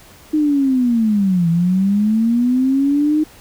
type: linear two-way sweep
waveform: sine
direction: down then up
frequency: 311 to 164.81 to 311 Hz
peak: -12 dBFS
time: 0.33-3.24 s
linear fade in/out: 10 ms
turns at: 1.49 s
effects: pink hiss -44 dBFS RMS until 3.4 s